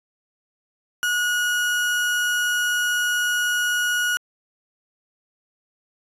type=tone; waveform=35% pulse; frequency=1453 Hz; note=F#6; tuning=32 cents flat; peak=-18 dBFS; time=1.03-4.17 s; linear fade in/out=0 ms; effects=resampled to 32000 Hz